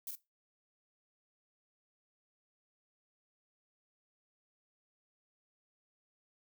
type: noise with echo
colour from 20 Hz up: violet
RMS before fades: -41 dBFS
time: 0.07-0.11 s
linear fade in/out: 2 ms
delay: 43 ms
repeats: 1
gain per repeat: -4 dB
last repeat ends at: 0.153 s
effects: noise-tail reverb RT60 0.2 s tail -17 dB re dry